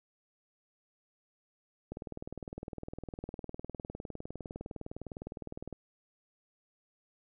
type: click train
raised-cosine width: 2 ms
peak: -27 dBFS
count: 76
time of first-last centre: 1.92-5.727 s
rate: 19.7 Hz
effects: none